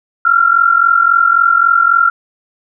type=tone pair together; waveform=sine; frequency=1353.2 / 1396.9 Hz; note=E6 / F6; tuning=+45 / 0 cents; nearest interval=minor second; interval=55 cents; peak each=-10 dBFS; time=0.25-2.1 s; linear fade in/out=5 ms; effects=none